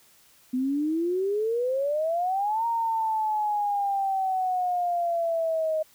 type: exponential two-way sweep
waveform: sine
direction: up then down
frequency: 248.9 to 932.3 to 623 Hz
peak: -23 dBFS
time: 0.53-5.83 s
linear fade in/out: 10 ms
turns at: 2.66 s
effects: white hiss -58 dBFS RMS until 5.94 s